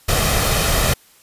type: noise with comb filter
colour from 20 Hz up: pink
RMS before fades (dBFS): -17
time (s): 0.08-0.94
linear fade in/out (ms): 10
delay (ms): 1.6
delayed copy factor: +0.5
effects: white hiss -51 dBFS RMS until 1.22 s + resampled to 32000 Hz